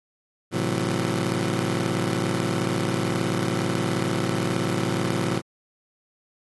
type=chord; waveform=20% pulse; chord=F# half-diminished seventh; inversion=first; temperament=just; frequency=111 / 133.2 / 166.5 / 185 Hz; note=A2 / C3 / E3 / F#3; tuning=+16 / +31 / +18 / 0 cents; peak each=-24 dBFS; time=0.51-5.42 s; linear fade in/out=50 ms; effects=AAC 32 kbps